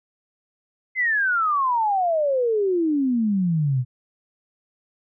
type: exponential sweep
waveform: sine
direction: down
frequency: 2093 to 120.8 Hz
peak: -18 dBFS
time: 0.95-3.85 s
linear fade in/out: 50 ms
effects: none